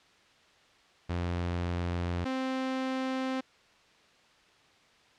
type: tone pair in turn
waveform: sawtooth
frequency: 87.31 / 261.6 Hz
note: F2 / C4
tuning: 0 / 0 cents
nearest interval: octave + perfect fifth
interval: 1900 cents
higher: second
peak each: -26 dBFS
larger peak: neither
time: 1.09-2.25 / 2.25-3.41 s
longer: neither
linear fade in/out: 10 ms
effects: white hiss -61 dBFS RMS until 5.18 s + low-pass 4000 Hz 12 dB/octave